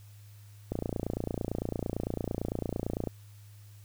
click train, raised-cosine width 2 ms, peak -18 dBFS, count 69, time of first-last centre 0.72-3.073 s, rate 28.9 Hz, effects added 103 Hz sine -49 dBFS peak until 3.84 s + white hiss -62 dBFS RMS until 3.84 s

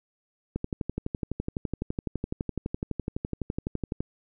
click train, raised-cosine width 3 ms, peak -16 dBFS, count 42, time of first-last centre 0.56-4.005 s, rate 11.9 Hz, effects none

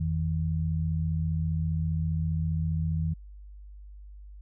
sine tone pair together, 84.98 / 160 Hz, F2 / D#3, -47 / +49 cents, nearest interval major seventh, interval 1096 cents, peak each -28 dBFS, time 0-3.14 s, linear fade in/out 10 ms, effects added 50 Hz sine -43 dBFS peak until 4.41 s

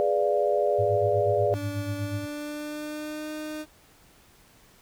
sine chord, G# diminished seventh, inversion none, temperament equal, 415.3 / 493.9 / 587.3 / 698.5 Hz, G#4 / B4 / D5 / F5, 0 / 0 / 0 / 0 cents, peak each -26 / -29 / -24 / -29 dBFS, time 0-1.54 s, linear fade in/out 0 ms
sine tone with tremolo, 103.83 Hz, G#2, in tune, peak -26 dBFS, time 0.78-2.26 s, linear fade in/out 20 ms, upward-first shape sine, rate 8.2 Hz, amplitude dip 80%
30% pulse tone with pitch glide, 290 to 306.5 Hz, D4 to D#4, -22 to -26 cents, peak -30 dBFS, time 1.52-3.66 s, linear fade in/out 50 ms, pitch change +96 cents, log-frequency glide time 1.96-3.31 s
effects pink hiss -57 dBFS RMS until 4.81 s

